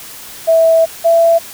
sine tone pair in turn, 654 / 668.1 Hz, E5 / E5, -14 / +23 cents, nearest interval unison, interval 37 cents, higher second, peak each -6 dBFS, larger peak neither, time 0.47-0.86 / 1.04-1.39 s, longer first, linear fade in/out 20 ms, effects white hiss -32 dBFS RMS until 1.53 s

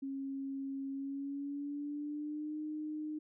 sine tone with pitch glide, 272.3 to 305.6 Hz, C#4 to D#4, -31 to -31 cents, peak -37 dBFS, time 0.02-3.19 s, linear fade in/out 10 ms, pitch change +200 cents, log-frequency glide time 0.91-2.59 s, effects none

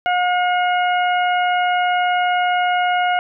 harmonic tone, 719 Hz, F#5, 50 cents flat, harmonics 1 / 2 / 3 / 4, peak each -16 / -22 / -26 / -28 dBFS, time 0.06-3.19 s, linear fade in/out 0 ms, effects none

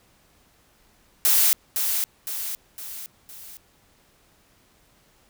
blue noise with echo, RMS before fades -18 dBFS, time 1.25-1.53 s, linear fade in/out 0 ms, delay 510 ms, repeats 4, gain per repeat -6 dB, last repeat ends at 3.57 s, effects pink hiss -60 dBFS RMS until 5.29 s

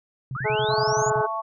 sine tone bursts, 130.81 Hz, C3, in tune, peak -28 dBFS, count 10, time 0.31-1.212 s, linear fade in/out 2 ms, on 56 ms, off 38 ms
sine linear sweep, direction up, 1172 to 7040 Hz, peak -29 dBFS, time 0.35-1.1 s, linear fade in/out 2 ms
harmonic tone, 214.1 Hz, A3, 47 cents flat, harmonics 2 / 3 / 4 / 5 / 6 / 7, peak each -24 / -30 / -26 / -38 / -37 / -31 dBFS, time 0.44-1.27 s, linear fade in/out 20 ms
sine chord, A major, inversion second, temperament equal with one note detuned, 670 / 880 / 1108.7 Hz, E5 / A5 / C#6, +28 / 0 / 0 cents, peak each -31 / -31 / -28 dBFS, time 0.69-1.42 s, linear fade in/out 20 ms
effects none

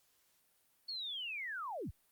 sine linear sweep, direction down, 4435 to 30.01 Hz, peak -39 dBFS, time 0.88-1.91 s, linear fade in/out 10 ms, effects white hiss -73 dBFS RMS until 2.11 s + Opus 48 kbps

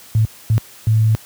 sine tone bursts at uneven times, 110 Hz, A2, in tune, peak -10 dBFS, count 3, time 0.15-0.25 / 0.5-0.58 / 0.87-1.15 s, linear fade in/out 0 ms, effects white hiss -42 dBFS RMS until 1.25 s + high-pass 60 Hz 12 dB/octave

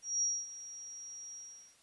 sine tone with ADSR envelope, 5680 Hz, F8, 28 cents sharp, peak -28 dBFS, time 0.02-1.77 s, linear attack 200 ms, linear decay 240 ms, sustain -16 dB, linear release 420 ms, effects white hiss -65 dBFS RMS until 1.82 s + resampled to 24000 Hz

